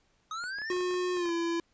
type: linear sweep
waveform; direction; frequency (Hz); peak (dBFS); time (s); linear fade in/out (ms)
square; up; 1244.5 to 1864.7; -35; 0.31-0.72; 2
type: clicks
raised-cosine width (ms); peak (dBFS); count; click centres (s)
0.5; -33; 11; 0.439 / 0.586 / 0.618 / 0.73 / 0.766 / 0.808 / 0.91 / 0.941 / 1.17 / 1.257 / 1.291
type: tone with pitch glide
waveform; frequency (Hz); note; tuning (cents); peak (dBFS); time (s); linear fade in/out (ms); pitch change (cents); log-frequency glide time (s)
square; 361.4 to 337.2; F#4 to E4; -41 to +39; -29; 0.7-1.6; 2; -120; 1.14-1.32
effects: pink hiss -70 dBFS RMS until 1.73 s + resampled to 16000 Hz